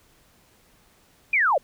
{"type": "linear sweep", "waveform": "sine", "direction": "down", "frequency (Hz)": [2476, 490.3], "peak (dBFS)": -17, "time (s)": [1.33, 1.58], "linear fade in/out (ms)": 5, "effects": ["pink hiss -59 dBFS RMS until 1.63 s"]}